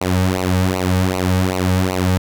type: tone with flanger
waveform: sawtooth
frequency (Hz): 92.4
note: F#2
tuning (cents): -2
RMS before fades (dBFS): -17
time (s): 0.01-2.18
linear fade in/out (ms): 5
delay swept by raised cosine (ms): 0.58 to 2.98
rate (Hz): 2.6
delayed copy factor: -0.9
effects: none